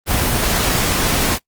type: noise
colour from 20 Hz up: pink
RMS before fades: -17 dBFS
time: 0.06-1.39 s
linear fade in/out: 50 ms
effects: noise-tail reverb RT60 0.1 s tail -22 dB re dry + Opus 24 kbps